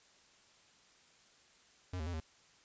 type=tone with pitch steps; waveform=square; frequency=90.9 / 77.7 / 87.5 / 79.5 Hz; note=F#2 / D#2 / F2 / D#2; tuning=-30 / -2 / +4 / +38 cents; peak=-38 dBFS; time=1.93-2.202 s; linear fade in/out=5 ms; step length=68 ms; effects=white hiss -65 dBFS RMS until 2.64 s + resampled to 16000 Hz